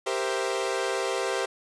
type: chord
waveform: sawtooth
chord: C dominant seventh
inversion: second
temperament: equal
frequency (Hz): 392 / 466.2 / 523.3 / 659.3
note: G4 / Bb4 / C5 / E5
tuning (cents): 0 / 0 / 0 / 0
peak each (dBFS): -26 / -29 / -27 / -31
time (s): 0.06-1.46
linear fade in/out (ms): 10
effects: resampled to 22050 Hz + 8-bit